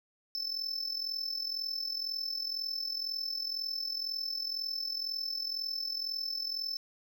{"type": "tone with amplitude modulation", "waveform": "triangle", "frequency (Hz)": 5274, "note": "E8", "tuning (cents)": 0, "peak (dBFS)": -29, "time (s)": [0.35, 6.77], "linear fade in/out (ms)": 0, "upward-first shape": "sine", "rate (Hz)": 42, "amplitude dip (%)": 70, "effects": []}